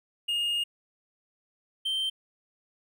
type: tone pair in turn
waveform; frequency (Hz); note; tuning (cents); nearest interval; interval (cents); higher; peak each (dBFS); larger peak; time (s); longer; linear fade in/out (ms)
triangle; 2843 / 3127; F7 / G7; +30 / -5; major second; 165; second; -24 / -25; first; 0.28-0.64 / 1.85-2.1; first; 10
effects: none